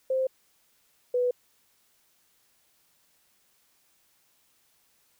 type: tone pair in turn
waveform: sine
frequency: 523.3 / 493.9 Hz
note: C5 / B4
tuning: 0 / 0 cents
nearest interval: minor second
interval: 100 cents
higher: first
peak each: -23 / -22 dBFS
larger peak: second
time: 0.1-0.27 / 1.14-1.31 s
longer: neither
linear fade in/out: 5 ms
effects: white hiss -67 dBFS RMS until 5.19 s